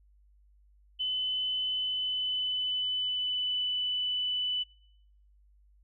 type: tone with pitch glide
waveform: sine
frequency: 3021 to 2988 Hz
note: F#7 to F#7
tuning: +35 to +16 cents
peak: -28 dBFS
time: 0.99-4.64 s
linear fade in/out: 20 ms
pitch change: -19 cents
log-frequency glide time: 1.67-3.69 s
effects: noise-tail reverb RT60 0.8 s tail -24 dB re dry + added 50 Hz sine -59 dBFS peak until 5.83 s